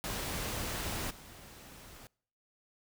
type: noise with level steps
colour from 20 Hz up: pink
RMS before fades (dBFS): -37 / -52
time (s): 0.04-2.07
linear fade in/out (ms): 0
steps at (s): 1.1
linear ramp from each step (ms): 10
effects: noise-tail reverb RT60 0.6 s tail -26 dB re dry

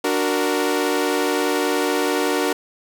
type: chord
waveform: sawtooth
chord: D augmented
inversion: none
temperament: equal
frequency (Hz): 293.7 / 370 / 466.2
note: D4 / F#4 / A#4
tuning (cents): 0 / 0 / 0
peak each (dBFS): -19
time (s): 0.04-2.53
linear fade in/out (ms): 5
effects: none

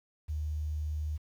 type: tone with quantisation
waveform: sine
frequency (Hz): 76.2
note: D#2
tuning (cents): -36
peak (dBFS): -31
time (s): 0.28-1.18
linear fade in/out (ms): 20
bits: 10
effects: none

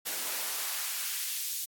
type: noise with high-pass filter sweep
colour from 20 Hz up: white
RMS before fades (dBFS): -34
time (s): 0.05-1.66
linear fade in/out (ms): 20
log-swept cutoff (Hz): 240 to 4400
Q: 0.75
effects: AAC 64 kbps

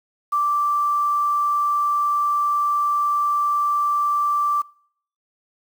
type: tone with quantisation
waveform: sine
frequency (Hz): 1171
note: D6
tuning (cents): -5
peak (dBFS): -17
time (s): 0.32-4.62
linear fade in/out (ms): 10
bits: 7
effects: noise-tail reverb RT60 0.6 s tail -23 dB re dry

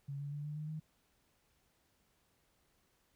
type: tone with pitch steps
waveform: sine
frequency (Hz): 140 / 143.02 / 146.11 / 149.27 / 152.49 / 155.79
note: C#3 / D3 / D3 / D3 / D#3 / D#3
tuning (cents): +18 / -46 / -9 / +29 / -35 / +3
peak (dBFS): -39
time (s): 0.08-0.8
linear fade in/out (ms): 10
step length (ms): 120
effects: pink hiss -75 dBFS RMS until 3.15 s

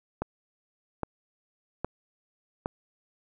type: click train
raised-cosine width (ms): 1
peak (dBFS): -15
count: 4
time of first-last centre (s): 0.22-2.659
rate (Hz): 1.23
effects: none

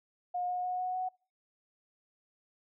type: tone with pitch steps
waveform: sine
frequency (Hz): 717 / 722.8 / 728.7 / 734.6 / 740.6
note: F5 / F#5 / F#5 / F#5 / F#5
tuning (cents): +45 / -41 / -27 / -13 / +1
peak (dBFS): -31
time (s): 0.34-1.09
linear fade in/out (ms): 10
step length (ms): 150
effects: noise-tail reverb RT60 0.4 s tail -26 dB re dry

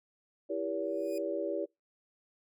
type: chord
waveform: sine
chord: E diminished seventh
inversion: none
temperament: just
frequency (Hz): 329.6 / 395.6 / 474.7 / 569.6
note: E4 / G4 / Bb4 / Db5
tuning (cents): 0 / +16 / +31 / +47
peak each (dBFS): -37 / -37 / -40 / -35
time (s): 0.49-1.66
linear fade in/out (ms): 20
type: tone with exponential growth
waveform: 10% pulse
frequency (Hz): 2466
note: D#7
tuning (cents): -16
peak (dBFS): -37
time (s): 0.81-1.18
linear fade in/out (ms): 1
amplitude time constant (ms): 80
effects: noise-tail reverb RT60 0.2 s tail -26 dB re dry

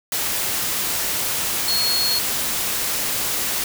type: tone in noise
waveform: sine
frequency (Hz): 4319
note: C#8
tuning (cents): -46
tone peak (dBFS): -19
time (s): 1.68-2.19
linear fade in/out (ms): 2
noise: white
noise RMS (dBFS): -23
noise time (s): 0.12-3.64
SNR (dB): +1
effects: none

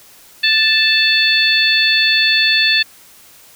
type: harmonic tone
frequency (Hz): 880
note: A5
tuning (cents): 0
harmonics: 2 / 3 / 4 / 5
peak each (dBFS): -16 / -16 / -16 / -16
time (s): 0.43-2.83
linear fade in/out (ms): 10
effects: white hiss -44 dBFS RMS until 3.55 s

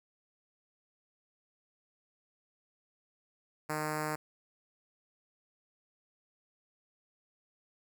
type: tone with notch filter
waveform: 5% pulse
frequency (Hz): 153.3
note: D#3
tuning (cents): -25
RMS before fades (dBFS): -35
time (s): 3.69-4.16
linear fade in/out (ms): 10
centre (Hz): 3600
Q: 0.99
effects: none

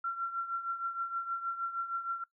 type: tone with tremolo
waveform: sine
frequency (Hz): 1364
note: F6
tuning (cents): -41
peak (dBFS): -29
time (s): 0.04-2.24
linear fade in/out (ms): 5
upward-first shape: triangle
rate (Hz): 6.4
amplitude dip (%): 75
effects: noise-tail reverb RT60 0.1 s tail -20 dB re dry

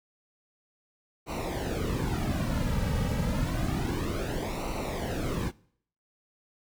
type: noise with flanger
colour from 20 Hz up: brown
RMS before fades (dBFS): -30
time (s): 1.26-5.52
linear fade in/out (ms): 50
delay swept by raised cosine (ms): 0.59 to 2.89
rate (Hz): 0.29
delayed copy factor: -0.75
effects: noise-tail reverb RT60 0.6 s tail -22 dB re dry

